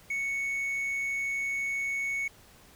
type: tone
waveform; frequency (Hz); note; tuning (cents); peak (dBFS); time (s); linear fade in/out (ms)
triangle; 2217; C#7; 0; -27; 0.1-2.28; 5
effects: pink hiss -56 dBFS RMS until 2.75 s